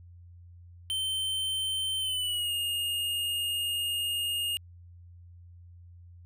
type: tone with pitch glide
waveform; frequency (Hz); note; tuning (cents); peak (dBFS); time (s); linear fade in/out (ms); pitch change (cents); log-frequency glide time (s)
square; 3099 to 2842; G7 to F7; -21 to +30; -29; 0.9-4.57; 0; -149; 1.99-2.52
effects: added 87 Hz sine -48 dBFS peak until 6.25 s